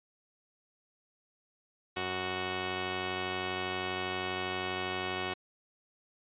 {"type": "tone pair together", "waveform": "5% pulse", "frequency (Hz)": [92.5, 370], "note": ["F#2", "F#4"], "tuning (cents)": [0, 0], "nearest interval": "2 octaves", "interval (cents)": 2400, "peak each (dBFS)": [-27, -23], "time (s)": [1.96, 5.34], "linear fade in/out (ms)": 10, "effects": ["resampled to 8000 Hz"]}